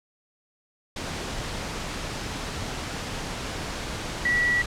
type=tone in noise; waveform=sine; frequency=1943 Hz; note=B6; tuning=29 cents flat; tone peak=-20 dBFS; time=4.25-4.62 s; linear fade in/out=5 ms; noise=pink; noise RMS=-32 dBFS; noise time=0.96-4.66 s; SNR=+9 dB; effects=low-pass 7000 Hz 12 dB/octave